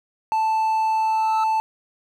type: tone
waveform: triangle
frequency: 880 Hz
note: A5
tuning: in tune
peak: -16 dBFS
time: 0.32-1.6 s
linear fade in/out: 0 ms
type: tone with exponential growth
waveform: triangle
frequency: 1307 Hz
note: E6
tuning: 15 cents flat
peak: -22 dBFS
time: 0.79-1.44 s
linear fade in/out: 5 ms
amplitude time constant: 140 ms
effects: none